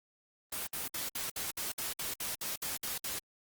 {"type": "noise bursts", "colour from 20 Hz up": "white", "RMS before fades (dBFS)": -37, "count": 13, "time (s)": [0.52, 3.19], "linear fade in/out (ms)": 5, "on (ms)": 150, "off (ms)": 60, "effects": ["Opus 24 kbps"]}